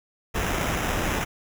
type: noise with sample-and-hold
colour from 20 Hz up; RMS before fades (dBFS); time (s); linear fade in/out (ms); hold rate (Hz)
pink; -26; 0.34-1.25; 20; 4410
effects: none